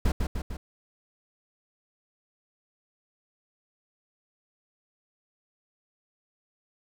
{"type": "noise with echo", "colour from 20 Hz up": "brown", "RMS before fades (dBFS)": -23, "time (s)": [0.05, 0.12], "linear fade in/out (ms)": 5, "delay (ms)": 150, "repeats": 3, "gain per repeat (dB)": -4, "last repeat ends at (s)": 0.57, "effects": []}